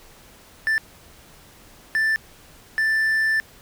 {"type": "tone bursts at uneven times", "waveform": "triangle", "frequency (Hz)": 1768, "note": "A6", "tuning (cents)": 8, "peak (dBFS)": -16, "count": 3, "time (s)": [[0.67, 0.78], [1.95, 2.16], [2.78, 3.4]], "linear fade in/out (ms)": 0, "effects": ["pink hiss -49 dBFS RMS until 3.61 s"]}